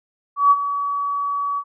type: tone with ADSR envelope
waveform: sine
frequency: 1137 Hz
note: C#6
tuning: 44 cents sharp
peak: -8 dBFS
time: 0.36-1.64 s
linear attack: 150 ms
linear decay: 41 ms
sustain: -12 dB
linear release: 63 ms
effects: none